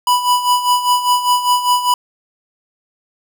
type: tone with tremolo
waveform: square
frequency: 987 Hz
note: B5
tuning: 1 cent flat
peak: -10 dBFS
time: 0.07-1.94 s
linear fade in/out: 2 ms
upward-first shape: sine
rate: 5 Hz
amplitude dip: 70%
effects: none